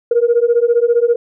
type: beating tone pair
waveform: sine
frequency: 466.2 / 481.2 Hz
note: A#4 / B4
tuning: 0 / -45 cents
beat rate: 15 Hz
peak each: -12 dBFS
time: 0.11-1.16 s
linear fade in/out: 5 ms
effects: tanh soft clip ceiling -4 dBFS